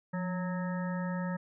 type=harmonic tone with a mistuned harmonic; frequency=183.9 Hz; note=F#3; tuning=10 cents flat; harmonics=1 / 3 / 5 / 7 / 9 / 10; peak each=-32 / -41 / -43 / -46 / -47 / -47 dBFS; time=0.13-1.37 s; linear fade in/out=10 ms; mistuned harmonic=1; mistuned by=-71 cents; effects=none